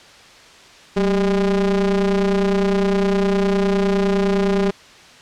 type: ring-modulated tone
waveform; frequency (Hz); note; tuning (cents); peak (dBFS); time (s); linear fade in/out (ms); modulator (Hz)
square; 102.3; G#2; -26; -13; 0.96-4.71; 10; 292
effects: white hiss -44 dBFS RMS until 5.21 s + low-pass 5000 Hz 12 dB/octave